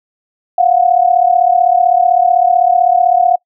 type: tone pair together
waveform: sine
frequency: 698.5 / 734.3 Hz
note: F5 / F#5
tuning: 0 / -13 cents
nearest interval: minor second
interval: 87 cents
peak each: -10 dBFS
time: 0.58-3.36 s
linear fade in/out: 5 ms
effects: noise-tail reverb RT60 0.1 s tail -24 dB re dry